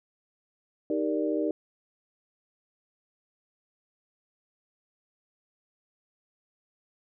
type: chord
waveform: sine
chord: Eb major seventh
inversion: none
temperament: equal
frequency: 311.1 / 392 / 466.2 / 587.3 Hz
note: Eb4 / G4 / Bb4 / D5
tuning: 0 / 0 / 0 / 0 cents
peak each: -28 / -32 / -32 / -32 dBFS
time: 0.9-1.51 s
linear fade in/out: 2 ms
effects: none